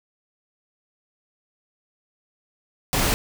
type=noise; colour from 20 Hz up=pink; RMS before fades=-21 dBFS; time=2.93-3.14 s; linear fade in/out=0 ms; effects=none